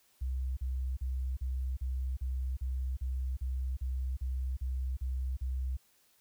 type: tone bursts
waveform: sine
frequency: 64.5 Hz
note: C2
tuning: 24 cents flat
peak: -31 dBFS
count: 14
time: 0.21-5.77 s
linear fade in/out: 10 ms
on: 360 ms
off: 40 ms
effects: white hiss -68 dBFS RMS until 6.2 s